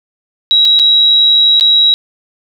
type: tone with dropouts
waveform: sine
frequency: 3863 Hz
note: B7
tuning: 39 cents flat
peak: -5 dBFS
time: 0.51-1.94 s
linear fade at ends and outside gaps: 0 ms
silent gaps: 0.65-0.653 / 0.791-0.797 / 1.598-1.609 s
effects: 7-bit